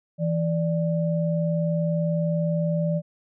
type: tone pair together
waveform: sine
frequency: 164.81 / 588.2 Hz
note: E3 / D5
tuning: 0 / +3 cents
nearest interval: octave + minor seventh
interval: 2203 cents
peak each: -22 / -27 dBFS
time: 0.18-3.02 s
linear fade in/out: 50 ms
effects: none